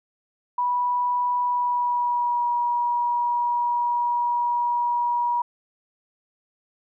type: tone with pitch glide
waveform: sine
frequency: 980 to 960.4 Hz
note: B5 to B5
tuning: -14 to -49 cents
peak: -20 dBFS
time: 0.58-5.42 s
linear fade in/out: 5 ms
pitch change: -35 cents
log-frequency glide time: 1.41-2.46 s
effects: none